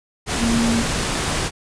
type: tone in noise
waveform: sine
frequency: 231.4 Hz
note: A#3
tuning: 13 cents flat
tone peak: -17 dBFS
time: 0.38-0.84 s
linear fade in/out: 50 ms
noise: pink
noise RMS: -22 dBFS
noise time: 0.26-1.51 s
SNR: +2 dB
effects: resampled to 22050 Hz